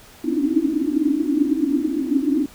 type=band-pass noise; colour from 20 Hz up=pink; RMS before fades=-20 dBFS; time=0.24-2.46 s; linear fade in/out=5 ms; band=270 to 320 Hz; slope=96 dB/octave; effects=pink hiss -46 dBFS RMS until 2.54 s